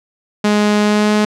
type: tone with pitch glide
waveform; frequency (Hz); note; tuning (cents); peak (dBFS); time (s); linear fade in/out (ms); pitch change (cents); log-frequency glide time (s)
sawtooth; 208.8 to 211.1; G#3 to G#3; +10 to +29; -7; 0.44-1.25; 5; +19; 0.82-1.13
effects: low-pass 7000 Hz 12 dB/octave